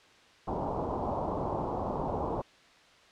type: low-pass noise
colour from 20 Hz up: white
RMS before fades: -33 dBFS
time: 0.47-2.42 s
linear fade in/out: 10 ms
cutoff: 1000 Hz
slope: 48 dB/octave
effects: white hiss -58 dBFS RMS until 3.11 s + low-pass 4000 Hz 12 dB/octave